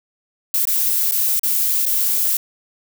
violet noise with dropouts, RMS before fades -18 dBFS, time 0.54-2.37 s, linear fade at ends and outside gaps 2 ms, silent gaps 0.653-0.672 / 1.112-1.12 / 1.395-1.433 / 1.855-1.863 s, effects none

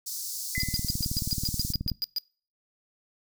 pink high-pass noise, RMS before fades -35 dBFS, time 0.06-1.73 s, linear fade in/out 10 ms, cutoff 4600 Hz, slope 48 dB/octave
sine tone with exponential decay, 2027 Hz, B6, 45 cents sharp, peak -27 dBFS, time 0.55-0.96 s, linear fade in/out 1 ms, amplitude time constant 89 ms
click train, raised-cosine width 5 ms, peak -19 dBFS, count 26, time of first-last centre 0.58-1.917 s, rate 18.7 Hz
square tone bursts, 4896 Hz, D#8, 29 cents flat, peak -26 dBFS, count 12, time 0.6-2.184 s, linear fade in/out 0 ms, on 22 ms, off 120 ms
effects noise-tail reverb RT60 0.4 s tail -25 dB re dry

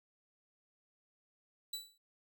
sawtooth tone with exponential decay, 3951 Hz, B7, in tune, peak -33 dBFS, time 1.73-1.98 s, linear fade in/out 5 ms, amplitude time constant 53 ms, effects none

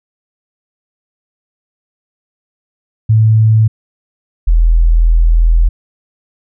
sine tone pair in turn, 110 / 41.29 Hz, A2 / E1, 0 / +4 cents, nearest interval octave + perfect fourth, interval 1696 cents, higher first, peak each -5 dBFS, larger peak neither, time 3.09-3.68 / 4.47-5.69 s, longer second, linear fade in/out 10 ms, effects none

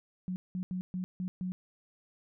sine tone bursts at uneven times, 183.2 Hz, F#3, 17 cents flat, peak -32 dBFS, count 6, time 0.28-0.36 / 0.55-0.63 / 0.71-0.81 / 0.94-1.04 / 1.2-1.28 / 1.41-1.52 s, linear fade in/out 0 ms, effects none

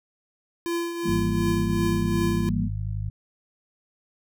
square tone with tremolo, 340.7 Hz, F4, 43 cents flat, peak -24 dBFS, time 0.66-2.49 s, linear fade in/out 0 ms, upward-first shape triangle, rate 2.7 Hz, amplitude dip 60%
sine chord, E diminished, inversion none, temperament equal, 164.81 / 196 / 233.1 Hz, E3 / G3 / Bb3, 0 / 0 / 0 cents, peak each -28 dBFS, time 1.03-2.7 s, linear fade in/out 50 ms
harmonic tone, 51.91 Hz, G#1, in tune, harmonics 1 / 2 / 3, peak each -31 / -28 / -38 dBFS, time 1.08-3.1 s, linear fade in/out 5 ms
effects none

